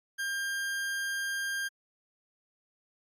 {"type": "tone", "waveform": "40% pulse", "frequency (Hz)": 1600, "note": "G6", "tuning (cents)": 35, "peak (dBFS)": -30, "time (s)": [0.18, 1.69], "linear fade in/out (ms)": 20, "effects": ["AAC 64 kbps"]}